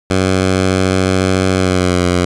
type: tone with pitch glide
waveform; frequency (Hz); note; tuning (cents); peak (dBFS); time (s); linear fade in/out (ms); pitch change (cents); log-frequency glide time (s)
10% pulse; 93.9 to 89.09; F#2 to F2; +26 to +35; -3; 0.1-2.25; 5; -91; 1.55-2.02
effects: resampled to 22050 Hz